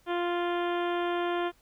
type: harmonic tone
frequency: 349 Hz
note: F4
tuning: 1 cent flat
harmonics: 1 / 2 / 3 / 4 / 5 / 6 / 7 / 8 / 9 / 10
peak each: -29 / -33 / -36 / -39 / -41 / -48 / -46 / -49 / -45 / -50 dBFS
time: 0.06-1.52 s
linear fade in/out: 50 ms
effects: added 41 Hz sine -65 dBFS peak until 1.61 s + pink hiss -65 dBFS RMS until 1.61 s